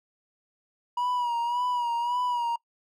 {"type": "tone with vibrato", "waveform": "triangle", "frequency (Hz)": 964, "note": "B5", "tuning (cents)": -42, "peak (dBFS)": -23, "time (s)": [0.97, 2.56], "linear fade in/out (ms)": 5, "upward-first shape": "sine", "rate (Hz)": 1.8, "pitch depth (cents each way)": 51, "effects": ["noise-tail reverb RT60 0.1 s tail -24 dB re dry"]}